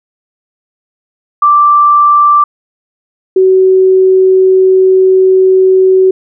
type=tone pair in turn; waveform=sine; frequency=1174 / 376.5 Hz; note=D6 / F#4; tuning=-1 / +30 cents; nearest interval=octave + minor sixth; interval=1969 cents; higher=first; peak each=-3 dBFS; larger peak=neither; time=1.42-2.44 / 3.36-6.11 s; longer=second; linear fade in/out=5 ms; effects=none